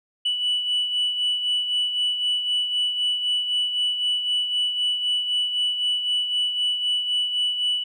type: beating tone pair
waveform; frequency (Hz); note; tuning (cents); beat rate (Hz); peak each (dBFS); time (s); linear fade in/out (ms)
sine; 2960 / 2963.9; F#7 / F#7; 0 / +2; 3.9; -20 / -28; 0.25-7.84; 10
effects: tanh soft clip ceiling -17 dBFS